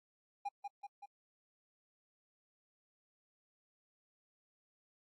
triangle tone with echo, 809 Hz, G#5, 46 cents flat, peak -34 dBFS, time 0.45-0.49 s, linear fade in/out 10 ms, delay 190 ms, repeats 3, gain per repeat -4 dB, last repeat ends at 1.06 s, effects AAC 32 kbps

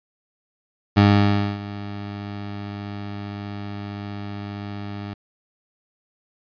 20% pulse tone with ADSR envelope, 101.7 Hz, G#2, 36 cents flat, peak -6 dBFS, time 0.96-5.14 s, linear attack 18 ms, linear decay 600 ms, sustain -19 dB, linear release 8 ms, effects resampled to 11025 Hz

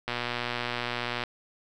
click train, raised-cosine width 0.3 ms, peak -14 dBFS, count 141, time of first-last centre 0.08-1.237 s, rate 121 Hz, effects none

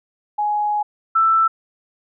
sine tone pair in turn, 836 / 1327.1 Hz, G#5 / E6, +11 / +11 cents, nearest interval minor sixth, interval 800 cents, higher second, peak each -17 / -12 dBFS, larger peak second, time 0.38-0.83 / 1.15-1.48 s, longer first, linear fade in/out 10 ms, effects none

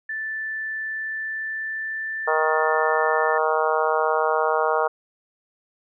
sine tone with pitch glide, 1760 to 1774.3 Hz, A6 to A6, 0 to +14 cents, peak -26 dBFS, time 0.09-3.38 s, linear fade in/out 5 ms, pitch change +14 cents, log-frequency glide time 0.82-2.91 s
harmonic tone, 156.8 Hz, D#3, 14 cents sharp, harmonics 3 / 4 / 5 / 6 / 7 / 8 / 9, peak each -24 / -25 / -26 / -27 / -27 / -28 / -29 dBFS, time 2.27-4.88 s, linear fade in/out 10 ms
effects none

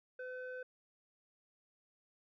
square tone with low-pass filter, 507 Hz, B4, 45 cents sharp, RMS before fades -45 dBFS, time 0.19-0.63 s, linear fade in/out 5 ms, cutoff 1400 Hz, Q 2.7, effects none

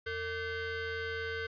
35% pulse ring-modulated tone, 539 Hz, C#5, 49 cents flat, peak -30 dBFS, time 0.06-1.47 s, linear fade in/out 10 ms, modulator 993 Hz, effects resampled to 11025 Hz

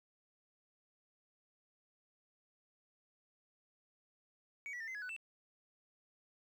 sine tone with pitch steps, 2253 / 1946 / 1803 / 2060 / 1681 / 1492 / 2661 Hz, C#7 / B6 / A6 / C7 / G#6 / F#6 / E7, +28 / -26 / +42 / -28 / +20 / +14 / +16 cents, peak -39 dBFS, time 4.66-5.164 s, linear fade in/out 0 ms, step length 72 ms, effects tanh soft clip ceiling -41 dBFS + 12-bit

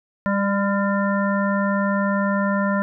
harmonic tone with a mistuned harmonic, 198.9 Hz, G3, 25 cents sharp, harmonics 1 / 3 / 5 / 7 / 9, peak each -20 / -25 / -27 / -28 / -30 dBFS, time 0.26-2.82 s, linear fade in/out 0 ms, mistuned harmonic 5, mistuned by +34 cents, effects none

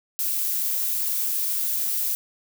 violet noise, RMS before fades -25 dBFS, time 0.19-2.15 s, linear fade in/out 0 ms, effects none

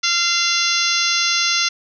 harmonic tone, 690 Hz, F5, 21 cents flat, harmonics 2 / 3 / 4 / 5 / 6 / 7 / 8 / 9, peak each -24 / -24 / -24 / -24 / -24 / -24 / -24 / -24 dBFS, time 0.03-1.69 s, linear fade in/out 10 ms, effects none

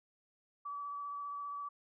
sine tone with vibrato, 1148 Hz, D6, 40 cents flat, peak -39 dBFS, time 0.65-1.69 s, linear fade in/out 10 ms, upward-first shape sine, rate 15 Hz, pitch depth 12 cents each way, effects none

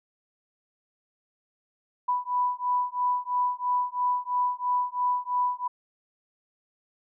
sine beating tone pair, 988 / 991 Hz, B5 / B5, 0 / +6 cents, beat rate 3 Hz, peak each -27 dBFS, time 2.08-5.68 s, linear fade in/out 10 ms, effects none

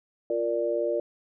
sine chord, Bb major, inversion second, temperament equal, 349.2 / 466.2 / 587.3 Hz, F4 / Bb4 / D5, 0 / 0 / 0 cents, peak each -30 / -29 / -27 dBFS, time 0.3-1 s, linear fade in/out 2 ms, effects none

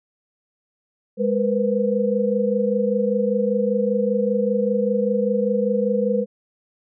sine tone cluster, 205.5 / 477.9 / 503 Hz, G#3 / A#4 / B4, -18 / +43 / +32 cents, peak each -22 dBFS, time 1.17-6.26 s, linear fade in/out 50 ms, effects none

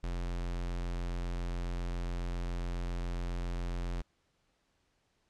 square tone, 43.65 Hz, F1, in tune, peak -34 dBFS, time 0.03-4.02 s, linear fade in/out 10 ms, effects pink hiss -75 dBFS RMS until 5.29 s + low-pass 7000 Hz 12 dB/octave

